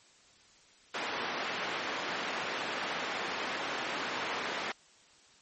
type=band-pass noise; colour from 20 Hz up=white; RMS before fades=-36 dBFS; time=0.94-4.72 s; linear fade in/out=5 ms; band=240 to 2200 Hz; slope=12 dB/octave; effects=white hiss -61 dBFS RMS until 5.41 s + MP3 32 kbps